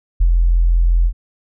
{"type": "tone with ADSR envelope", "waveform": "sine", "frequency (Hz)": 42.65, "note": "F1", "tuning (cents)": -40, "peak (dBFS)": -7, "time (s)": [0.2, 1.13], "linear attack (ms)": 14, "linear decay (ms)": 60, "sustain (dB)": -2, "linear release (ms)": 73, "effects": ["tanh soft clip ceiling -4 dBFS"]}